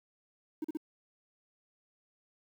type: tone bursts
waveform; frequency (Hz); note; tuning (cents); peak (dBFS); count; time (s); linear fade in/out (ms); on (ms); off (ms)
triangle; 311.1; D#4; 0; -29; 3; 0.62-0.772; 5; 24; 40
effects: tanh soft clip ceiling -27 dBFS + 10-bit